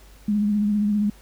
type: tone with vibrato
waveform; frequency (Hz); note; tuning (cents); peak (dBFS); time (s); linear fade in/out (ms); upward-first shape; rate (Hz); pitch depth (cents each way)
sine; 207.7; G#3; 0; -18; 0.28-1.1; 5; triangle; 15; 43
effects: added 50 Hz sine -47 dBFS peak until 1.21 s + pink hiss -53 dBFS RMS until 1.21 s